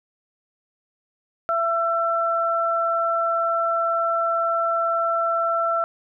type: tone pair together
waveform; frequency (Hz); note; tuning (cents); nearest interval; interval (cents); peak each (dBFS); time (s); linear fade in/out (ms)
sine; 670.5 / 1341; E5 / E6; +29 / +29; octave; 1200; -23 / -21; 1.49-5.84; 0
effects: none